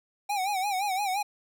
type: tone with vibrato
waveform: square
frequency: 784 Hz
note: G5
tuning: in tune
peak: -27 dBFS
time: 0.29-1.23 s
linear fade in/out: 10 ms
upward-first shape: sine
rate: 5.8 Hz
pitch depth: 110 cents each way
effects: none